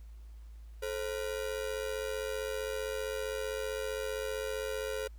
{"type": "ring-modulated tone", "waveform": "45% pulse", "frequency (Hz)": 481.6, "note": "B4", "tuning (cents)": -44, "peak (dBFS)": -31, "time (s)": [0.82, 5.08], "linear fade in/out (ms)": 10, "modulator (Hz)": 47.7, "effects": ["added 55 Hz sine -46 dBFS peak until 5.18 s", "pink hiss -69 dBFS RMS until 5.18 s"]}